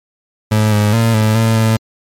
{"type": "tone with pitch steps", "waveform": "30% pulse", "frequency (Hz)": [107.7, 104.9, 114.4, 108.6, 112.8, 111.4], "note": ["A2", "G#2", "A#2", "A2", "A2", "A2"], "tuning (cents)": [-37, 18, -32, -22, 44, 22], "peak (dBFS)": -7, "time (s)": [0.51, 1.77], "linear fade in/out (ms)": 10, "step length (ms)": 210, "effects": ["MP3 64 kbps"]}